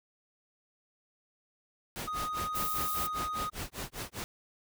pink noise with tremolo, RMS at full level -37 dBFS, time 1.96-4.24 s, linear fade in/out 0 ms, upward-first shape sine, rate 5 Hz, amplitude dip 100%
triangle tone, 1244.5 Hz, D#6, in tune, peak -31 dBFS, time 2.07-3.5 s, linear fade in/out 10 ms
violet noise, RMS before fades -36 dBFS, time 2.55-3.07 s, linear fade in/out 5 ms
effects none

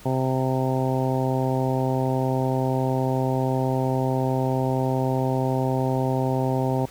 harmonic tone, 130.7 Hz, C3, 1 cent flat, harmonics 1 / 2 / 3 / 4 / 5 / 6 / 7, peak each -24 / -27 / -29 / -30 / -31 / -32 / -32 dBFS, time 0.05-6.86 s, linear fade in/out 10 ms, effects pink hiss -47 dBFS RMS until 6.9 s

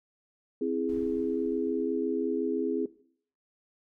sine chord, C augmented, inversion none, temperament equal, 261.6 / 329.6 / 415.3 Hz, C4 / E4 / G#4, 0 / 0 / 0 cents, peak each -31 / -32 / -30 dBFS, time 0.61-2.86 s, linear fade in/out 5 ms
brown noise with exponential decay, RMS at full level -46 dBFS, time 0.89-3.01 s, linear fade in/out 2 ms, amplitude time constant 460 ms
effects noise-tail reverb RT60 0.6 s tail -20 dB re dry

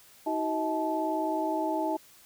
sine tone cluster, 317.7 / 377 / 638 / 868 Hz, D#4 / F#4 / D#5 / A5, +36 / +32 / +43 / -24 cents, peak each -31 / -37 / -32 / -31 dBFS, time 0.26-1.97 s, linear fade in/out 10 ms, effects white hiss -56 dBFS RMS until 2.25 s

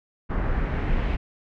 brown noise with low-pass filter sweep, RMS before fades -24 dBFS, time 0.29-1.17 s, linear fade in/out 20 ms, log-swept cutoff 1600 to 2600 Hz, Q 1.7, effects none

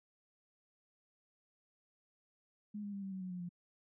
sine tone with pitch steps, 208.6 / 203.5 / 198.49 / 193.62 / 188.87 / 184.24 / 179.72 / 175.31 Hz, G#3 / G#3 / G3 / G3 / F#3 / F#3 / F3 / F3, +8 / -35 / +22 / -21 / +36 / -7 / +50 / +7 cents, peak -40 dBFS, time 2.74-3.492 s, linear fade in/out 10 ms, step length 94 ms, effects none

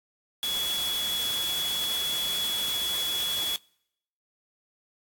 sine tone in noise, 3377 Hz, G#7, 28 cents sharp, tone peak -27 dBFS, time 0.43-3.56 s, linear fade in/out 0 ms, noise white, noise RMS -34 dBFS, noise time 0.43-3.56 s, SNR +4 dB, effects noise-tail reverb RT60 0.8 s tail -26 dB re dry + AAC 64 kbps

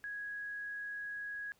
sine tone, 1661.2 Hz, G#6, in tune, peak -39 dBFS, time 0.04-1.52 s, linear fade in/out 0 ms, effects pink hiss -70 dBFS RMS until 1.59 s

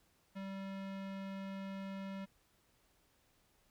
square tone with low-pass filter, 194.2 Hz, G3, 16 cents flat, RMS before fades -44 dBFS, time 0.35-2.26 s, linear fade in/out 20 ms, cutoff 3100 Hz, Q 0.94, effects pink hiss -73 dBFS RMS until 3.7 s

